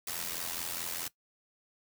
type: noise with amplitude modulation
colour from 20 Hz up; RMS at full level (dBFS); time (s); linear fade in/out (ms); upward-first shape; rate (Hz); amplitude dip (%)
white; -34; 0.07-1.08; 5; sine; 84.6; 70
effects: noise-tail reverb RT60 0.1 s tail -18 dB re dry